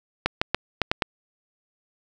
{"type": "clicks", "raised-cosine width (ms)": 0.3, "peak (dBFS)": -4, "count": 6, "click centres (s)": [0.26, 0.415, 0.546, 0.817, 0.915, 1.022], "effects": []}